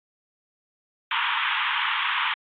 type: band-pass noise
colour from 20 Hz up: pink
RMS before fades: -25 dBFS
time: 1.11-2.34 s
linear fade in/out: 2 ms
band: 880 to 3500 Hz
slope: 96 dB/octave
effects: AAC 64 kbps